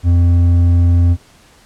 sine tone with hard clipping, 86.7 Hz, F2, 12 cents flat, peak -9 dBFS, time 0.03-1.17 s, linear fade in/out 50 ms, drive 5 dB, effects pink hiss -47 dBFS RMS until 1.65 s + low-pass 10000 Hz 12 dB/octave

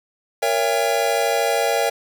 square chord, A# diminished seventh, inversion none, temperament just, 466.2 / 559.4 / 671.3 / 805.5 Hz, A#4 / C#5 / E5 / G5, 0 / +16 / +31 / +47 cents, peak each -24 dBFS, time 0.42-1.9 s, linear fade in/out 10 ms, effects 7-bit

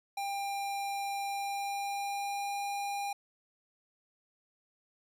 square tone with pitch glide, 797 to 804.9 Hz, G5 to G5, +28 to +46 cents, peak -34 dBFS, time 0.17-3.13 s, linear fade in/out 5 ms, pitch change +18 cents, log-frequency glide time 1.24-2.59 s, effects resampled to 32000 Hz

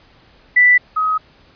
sine tone pair in turn, 1977 / 1265.4 Hz, B6 / D#6, +1 / +29 cents, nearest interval minor sixth, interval 772 cents, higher first, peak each -7 / -14 dBFS, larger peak first, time 0.56-0.78 / 0.96-1.18 s, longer neither, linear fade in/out 10 ms, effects pink hiss -50 dBFS RMS until 1.55 s + resampled to 11025 Hz

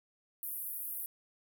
white band-pass noise, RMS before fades -40 dBFS, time 0.43-1.06 s, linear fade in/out 0 ms, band 11000 to 16000 Hz, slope 48 dB/octave, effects none

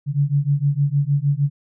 sine beating tone pair, 139.5 / 146 Hz, C#3 / D3, +11 / -10 cents, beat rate 6.5 Hz, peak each -19 dBFS, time 0.06-1.5 s, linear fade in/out 50 ms, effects none

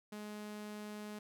sawtooth tone, 210 Hz, G#3, 19 cents sharp, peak -40 dBFS, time 0.12-1.19 s, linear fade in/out 5 ms, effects none

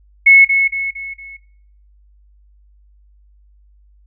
sine tone with echo, 2193 Hz, C#7, 19 cents flat, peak -4 dBFS, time 0.26-0.45 s, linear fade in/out 10 ms, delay 230 ms, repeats 4, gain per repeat -7 dB, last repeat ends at 1.37 s, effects noise-tail reverb RT60 0.6 s tail -18 dB re dry + added 50 Hz sine -47 dBFS peak until 4.06 s

